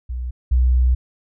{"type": "tone pair in turn", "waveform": "sine", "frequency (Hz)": [61.74, 62.49], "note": ["B1", "B1"], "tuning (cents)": [0, 21], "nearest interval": "unison", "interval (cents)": 21, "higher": "second", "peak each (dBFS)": [-23, -12], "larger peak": "second", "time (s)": [[0.09, 0.31], [0.51, 0.95]], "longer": "second", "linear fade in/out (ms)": 10, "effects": []}